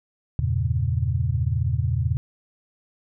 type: chord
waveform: sine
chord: E diminished seventh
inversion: none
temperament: equal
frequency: 82.41 / 98 / 116.54 / 138.59 Hz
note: E2 / G2 / Bb2 / Db3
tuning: 0 / 0 / 0 / 0 cents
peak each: -25 / -28 / -24 / -27 dBFS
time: 0.39-2.17 s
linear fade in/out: 0 ms
effects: none